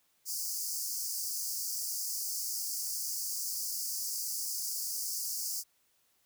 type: high-pass noise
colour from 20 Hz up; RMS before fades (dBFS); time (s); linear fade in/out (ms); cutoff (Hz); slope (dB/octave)
pink; -36; 0.25-5.64; 50; 4700; 96
effects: white hiss -72 dBFS RMS until 6.25 s